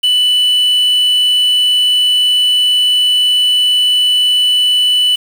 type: tone with quantisation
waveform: triangle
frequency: 2979 Hz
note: F#7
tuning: 11 cents sharp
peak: -7 dBFS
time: 0.03-5.16 s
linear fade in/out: 10 ms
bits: 5
effects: none